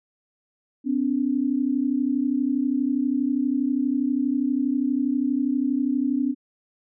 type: tone pair together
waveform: sine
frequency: 253.9 / 286.3 Hz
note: B3 / D4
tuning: +48 / -44 cents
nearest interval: major second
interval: 208 cents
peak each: -23 dBFS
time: 0.84-6.35 s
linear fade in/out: 50 ms
effects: none